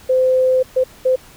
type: tone bursts at uneven times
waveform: sine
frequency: 515 Hz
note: C5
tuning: 28 cents flat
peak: -11 dBFS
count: 3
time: 0.09-0.63 / 0.76-0.84 / 1.05-1.16 s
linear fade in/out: 10 ms
effects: pink hiss -44 dBFS RMS until 1.36 s